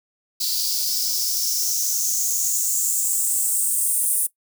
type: noise with high-pass filter sweep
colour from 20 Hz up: blue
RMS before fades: -22 dBFS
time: 0.4-4.27 s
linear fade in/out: 10 ms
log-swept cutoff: 4500 to 9600 Hz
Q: 5.2
effects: noise-tail reverb RT60 0.1 s tail -19 dB re dry